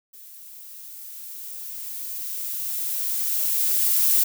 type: noise with level ramp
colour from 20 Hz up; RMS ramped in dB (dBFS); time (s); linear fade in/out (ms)
violet; -45 to -18; 0.13-4.24; 10
effects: none